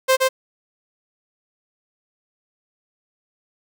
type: tone with echo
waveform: sawtooth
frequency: 523.3 Hz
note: C5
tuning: in tune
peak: -9 dBFS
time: 0.08-0.17 s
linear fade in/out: 20 ms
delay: 120 ms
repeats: 1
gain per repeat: -2 dB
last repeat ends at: 0.29 s
effects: none